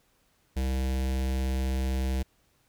square tone with notch filter, 65.41 Hz, C2, in tune, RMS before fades -28 dBFS, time 0.56-2.23 s, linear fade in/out 10 ms, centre 1200 Hz, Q 1.5, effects pink hiss -68 dBFS RMS until 2.68 s

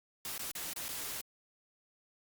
white noise with dropouts, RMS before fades -40 dBFS, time 0.25-1.21 s, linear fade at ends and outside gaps 1 ms, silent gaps 0.379-0.393 / 0.514-0.552 / 0.733-0.762 / 0.883-0.889 s, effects Opus 48 kbps

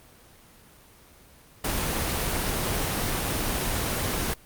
pink noise, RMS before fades -27 dBFS, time 1.64-4.34 s, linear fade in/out 5 ms, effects pink hiss -53 dBFS RMS until 4.45 s + Opus 24 kbps

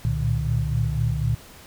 sine tone cluster, 66.9 / 112.5 / 116.5 / 150.7 Hz, C2 / A2 / A#2 / D3, +39 / +39 / -1 / +45 cents, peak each -27 / -28 / -24 / -26 dBFS, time 0.05-1.35 s, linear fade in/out 0 ms, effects pink hiss -46 dBFS RMS until 1.66 s

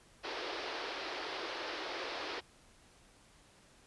pink band-pass noise, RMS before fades -41 dBFS, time 0.23-2.41 s, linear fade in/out 20 ms, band 320 to 5100 Hz, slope 48 dB/octave, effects pink hiss -63 dBFS RMS until 3.86 s + resampled to 24000 Hz

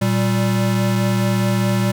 square tone pair together, 117.23 / 193.8 Hz, A#2 / G3, +10 / -20 cents, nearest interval major sixth, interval 870 cents, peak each -19 dBFS, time 0.01-1.92 s, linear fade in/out 10 ms, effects none

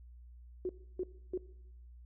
sine tone bursts, 366.2 Hz, F#4, 18 cents flat, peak -32 dBFS, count 3, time 0.65-1.376 s, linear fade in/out 2 ms, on 42 ms, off 300 ms, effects noise-tail reverb RT60 0.8 s tail -19 dB re dry + added 60 Hz sine -51 dBFS peak until 2.05 s

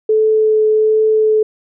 sine tone with vibrato, 433.6 Hz, A4, 25 cents flat, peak -9 dBFS, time 0.09-1.43 s, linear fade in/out 5 ms, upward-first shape triangle, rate 1.3 Hz, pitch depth 10 cents each way, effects none

